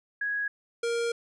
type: tone pair in turn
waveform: sine / square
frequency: 1661.2 / 467.9 Hz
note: G#6 / A#4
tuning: 0 / +6 cents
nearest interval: octave + minor seventh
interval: 2194 cents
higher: first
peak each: -27 dBFS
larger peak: neither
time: 0.21-0.48 / 0.83-1.12 s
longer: second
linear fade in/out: 5 ms
effects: resampled to 22050 Hz